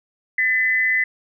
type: tone pair together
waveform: sine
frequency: 1779 / 2014 Hz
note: A6 / B6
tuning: +19 / +33 cents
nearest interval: major second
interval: 214 cents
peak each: -22 / -17 dBFS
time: 0.38-1.04 s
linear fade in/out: 5 ms
effects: none